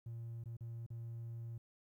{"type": "tone with dropouts", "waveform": "triangle", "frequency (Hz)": 115.9, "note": "A#2", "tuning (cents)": -10, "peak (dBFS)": -40, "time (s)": [0.06, 1.58], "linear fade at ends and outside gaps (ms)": 5, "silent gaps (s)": [[0.439, 0.457], [0.568, 0.607], [0.864, 0.903]], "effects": ["tanh soft clip ceiling -38 dBFS", "13-bit"]}